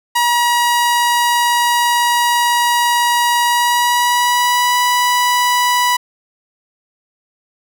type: tone with pitch glide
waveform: sawtooth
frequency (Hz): 958 to 983.2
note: A#5 to B5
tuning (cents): +47 to -8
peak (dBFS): -8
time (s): 0.15-5.97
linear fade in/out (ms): 10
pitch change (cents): +45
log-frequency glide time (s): 3.44-4.76
effects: none